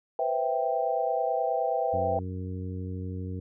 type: chord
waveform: sine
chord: C major seventh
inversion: third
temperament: equal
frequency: 493.9 / 523.3 / 659.3 / 784 Hz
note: B4 / C5 / E5 / G5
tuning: 0 / 0 / 0 / 0 cents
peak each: -31 / -33 / -29 / -29 dBFS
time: 0.19-2.19 s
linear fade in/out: 2 ms
type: harmonic tone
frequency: 92.5 Hz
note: F#2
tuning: in tune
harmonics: 1 / 2 / 3 / 4 / 5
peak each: -33 / -39 / -41 / -46 / -45 dBFS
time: 1.93-3.4 s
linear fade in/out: 5 ms
effects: none